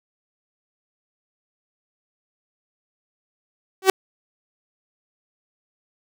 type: tone with exponential growth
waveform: sawtooth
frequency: 381.2 Hz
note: G4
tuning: 48 cents flat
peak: -3 dBFS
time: 3.82-3.9 s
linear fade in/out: 2 ms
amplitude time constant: 17 ms
effects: none